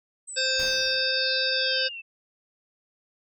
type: exponential sweep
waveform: sine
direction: down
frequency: 8220 to 2626 Hz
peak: -35 dBFS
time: 0.27-2.02 s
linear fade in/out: 20 ms
type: harmonic tone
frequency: 523.3 Hz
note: C5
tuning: in tune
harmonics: 1 / 3 / 5 / 7 / 9 / 10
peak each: -31 / -29 / -32 / -30 / -28 / -31 dBFS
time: 0.36-1.89 s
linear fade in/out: 20 ms
type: noise with exponential decay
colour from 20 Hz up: pink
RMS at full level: -37 dBFS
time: 0.59-1.42 s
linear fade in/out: 5 ms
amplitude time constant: 180 ms
effects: none